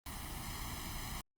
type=noise with comb filter; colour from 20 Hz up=pink; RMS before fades=-43 dBFS; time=0.06-1.21 s; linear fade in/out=2 ms; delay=0.98 ms; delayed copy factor=+0.9; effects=Opus 32 kbps